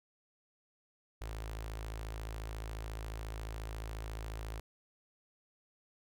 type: tone with notch filter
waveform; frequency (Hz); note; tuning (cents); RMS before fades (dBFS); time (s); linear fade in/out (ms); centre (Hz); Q
sawtooth; 54.2; A1; -25; -42; 1.21-4.6; 5; 200; 0.78
effects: none